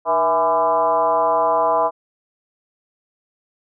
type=tone with frequency modulation; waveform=sine; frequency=830.6 Hz; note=G#5; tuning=in tune; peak=-14 dBFS; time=0.05-1.91 s; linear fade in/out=50 ms; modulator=175 Hz; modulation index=1.7; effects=none